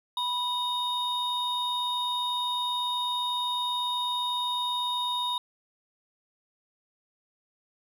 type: tone pair together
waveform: triangle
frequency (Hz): 983 / 3711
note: B5 / A#7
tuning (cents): -8 / -9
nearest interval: octave + major seventh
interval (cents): 2299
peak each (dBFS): -28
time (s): 0.17-5.38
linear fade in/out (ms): 2
effects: none